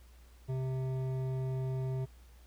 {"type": "tone with hard clipping", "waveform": "sine", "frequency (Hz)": 130.81, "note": "C3", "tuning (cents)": 0, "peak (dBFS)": -34, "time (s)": [0.48, 2.06], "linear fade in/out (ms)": 20, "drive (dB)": 11, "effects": ["added 60 Hz sine -54 dBFS peak until 2.46 s", "pink hiss -65 dBFS RMS until 2.46 s"]}